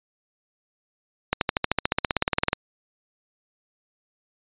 accelerating click train, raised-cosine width 0.3 ms, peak -4 dBFS, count 20, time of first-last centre 1.33-2.531 s, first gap 82 ms, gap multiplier 0.97, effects resampled to 8000 Hz

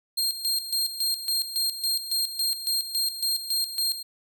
sawtooth tone with tremolo, 4208 Hz, C8, 9 cents sharp, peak -20 dBFS, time 0.17-4.03 s, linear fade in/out 10 ms, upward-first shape square, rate 3.6 Hz, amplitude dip 70%, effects none

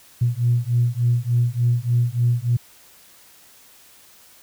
sine beating tone pair, 118.6 / 122 Hz, A#2 / B2, +30 / -21 cents, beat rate 3.4 Hz, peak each -19 dBFS, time 0.21-2.57 s, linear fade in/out 10 ms, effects tanh soft clip ceiling -9 dBFS + white hiss -50 dBFS RMS until 4.42 s

